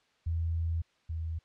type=tone pair in turn; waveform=sine; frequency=82.7 / 81.19 Hz; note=E2 / E2; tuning=+6 / -26 cents; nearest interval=unison; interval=32 cents; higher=first; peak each=-28 / -32 dBFS; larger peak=first; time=0.26-0.82 / 1.09-1.39 s; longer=first; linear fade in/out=10 ms; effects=white hiss -69 dBFS RMS until 1.44 s + low-pass 4000 Hz 12 dB/octave